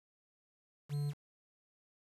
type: tone with quantisation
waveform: triangle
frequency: 144.9 Hz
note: D3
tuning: 23 cents flat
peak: -31 dBFS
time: 0.89-1.14 s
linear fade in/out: 50 ms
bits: 9
effects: resampled to 32000 Hz